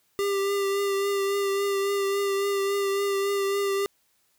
square tone with vibrato, 397.4 Hz, G4, 24 cents sharp, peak -24 dBFS, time 0.19-3.86 s, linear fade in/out 0 ms, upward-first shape triangle, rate 3.6 Hz, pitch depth 25 cents each way, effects white hiss -68 dBFS RMS until 4.38 s

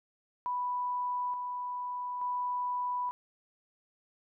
sine tone with tremolo, 987.8 Hz, B5, in tune, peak -30 dBFS, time 0.46-3.11 s, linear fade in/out 0 ms, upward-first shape square, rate 0.57 Hz, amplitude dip 35%, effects none

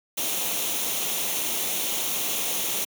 white noise with comb filter, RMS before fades -27 dBFS, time 0.17-2.85 s, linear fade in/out 10 ms, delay 0.31 ms, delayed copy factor +0.55, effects high-pass 200 Hz 12 dB/octave

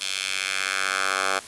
10% pulse tone with high-pass filter sweep, 95.8 Hz, G2, 39 cents flat, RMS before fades -26 dBFS, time 0-1.4 s, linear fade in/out 20 ms, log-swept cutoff 3300 to 920 Hz, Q 1.6, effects white hiss -41 dBFS RMS until 1.47 s + resampled to 24000 Hz

